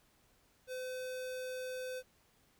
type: tone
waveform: square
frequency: 510 Hz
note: C5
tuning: 44 cents flat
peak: -40 dBFS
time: 0.67-2.03 s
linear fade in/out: 50 ms
effects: pink hiss -70 dBFS RMS until 2.59 s